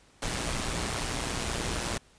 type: noise with amplitude modulation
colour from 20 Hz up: pink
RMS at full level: -29 dBFS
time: 0.22-1.98 s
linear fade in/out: 5 ms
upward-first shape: sine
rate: 119 Hz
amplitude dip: 60%
effects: pink hiss -60 dBFS RMS until 2.18 s + resampled to 22050 Hz